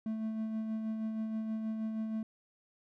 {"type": "tone with tremolo", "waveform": "triangle", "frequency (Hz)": 220, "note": "A3", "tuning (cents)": 0, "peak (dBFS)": -30, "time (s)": [0.06, 2.23], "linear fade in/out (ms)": 2, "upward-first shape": "sine", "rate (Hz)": 6.3, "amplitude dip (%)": 35, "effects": []}